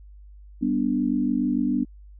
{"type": "chord", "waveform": "sine", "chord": "G major", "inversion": "none", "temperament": "equal", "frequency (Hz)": [196, 246.9, 293.7], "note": ["G3", "B3", "D4"], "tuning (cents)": [0, 0, 0], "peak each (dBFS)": [-28, -23, -25], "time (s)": [0.61, 1.85], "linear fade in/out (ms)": 20, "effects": ["added 50 Hz sine -43 dBFS peak until 2.19 s"]}